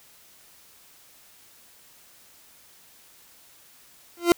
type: tone with exponential growth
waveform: 40% pulse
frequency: 344.7 Hz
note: F4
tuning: 23 cents flat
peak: -9 dBFS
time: 4.17-4.32 s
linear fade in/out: 1 ms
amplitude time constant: 31 ms
effects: white hiss -54 dBFS RMS until 4.37 s